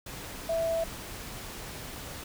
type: tone in noise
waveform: sine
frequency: 659.3 Hz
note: E5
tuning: in tune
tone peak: -26 dBFS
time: 0.49-0.84 s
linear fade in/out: 5 ms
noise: pink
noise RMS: -41 dBFS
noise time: 0.06-2.24 s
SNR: +12 dB
effects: none